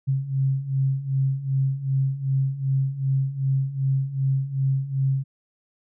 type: beating tone pair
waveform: sine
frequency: 133.3 / 135.9 Hz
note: C3 / C#3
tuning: +33 / -34 cents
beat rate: 2.6 Hz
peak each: -26 / -22 dBFS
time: 0.07-5.24 s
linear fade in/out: 20 ms
effects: none